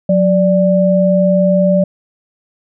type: tone pair together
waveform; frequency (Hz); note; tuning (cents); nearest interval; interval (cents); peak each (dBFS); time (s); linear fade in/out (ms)
sine; 182.7 / 587.1; F#3 / D5; -22 / -1; octave + minor sixth; 2021; -11; 0.09-1.84; 5
effects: none